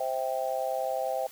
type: chord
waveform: sine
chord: C major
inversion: none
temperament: just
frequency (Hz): 523.3 / 654.1 / 784.9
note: C5 / E5 / G5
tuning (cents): 0 / -14 / +2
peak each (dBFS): -32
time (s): 0-1.27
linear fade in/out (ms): 5
effects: white hiss -50 dBFS RMS until 1.31 s